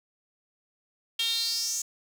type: tone with high-pass filter sweep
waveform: sawtooth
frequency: 459 Hz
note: A#4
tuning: 27 cents flat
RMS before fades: -29 dBFS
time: 1.19-1.82 s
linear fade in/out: 5 ms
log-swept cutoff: 3200 to 6800 Hz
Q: 6.9
effects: none